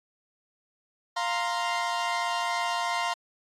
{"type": "chord", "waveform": "sawtooth", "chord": "F suspended fourth", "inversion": "none", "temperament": "equal", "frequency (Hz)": [698.5, 932.3, 1046.5], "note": ["F5", "Bb5", "C6"], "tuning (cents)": [0, 0, 0], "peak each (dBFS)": -27, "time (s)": [1.16, 3.14], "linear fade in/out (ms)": 10, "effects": ["low-pass 6000 Hz 12 dB/octave", "AAC 48 kbps"]}